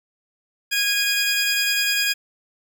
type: tone pair together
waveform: 20% pulse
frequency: 1642 / 2468 Hz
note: G#6 / D#7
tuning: -20 / -15 cents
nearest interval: perfect fifth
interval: 705 cents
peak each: -17 dBFS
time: 0.71-2.14 s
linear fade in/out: 20 ms
effects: none